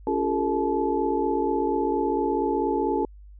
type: tone cluster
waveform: sine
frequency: 281.2 / 349.7 / 405.8 / 450.1 / 864 Hz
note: C#4 / F4 / G#4 / A4 / A5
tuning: +25 / +2 / -40 / +39 / -32 cents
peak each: -28 dBFS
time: 0.07-3.05 s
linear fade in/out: 2 ms
effects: added 50 Hz sine -43 dBFS peak until 3.39 s